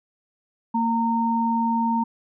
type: tone pair together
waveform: sine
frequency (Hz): 229.9 / 919.6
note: A#3 / A#5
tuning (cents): -24 / -24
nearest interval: 2 octaves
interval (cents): 2400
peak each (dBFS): -22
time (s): 0.74-2.04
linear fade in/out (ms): 10
effects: none